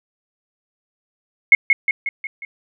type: tone with echo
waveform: sine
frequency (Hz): 2170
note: C#7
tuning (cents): -37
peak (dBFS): -4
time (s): 1.52-1.55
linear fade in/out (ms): 2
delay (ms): 180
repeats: 5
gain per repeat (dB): -5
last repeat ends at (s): 2.45
effects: none